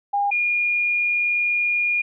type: tone pair in turn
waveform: sine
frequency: 810 / 2427 Hz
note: G#5 / D#7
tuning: -43 / -44 cents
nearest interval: octave + perfect fifth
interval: 1899 cents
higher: second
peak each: -18 dBFS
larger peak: neither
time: 0.13-0.31 / 0.31-2.02 s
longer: second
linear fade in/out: 10 ms
effects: none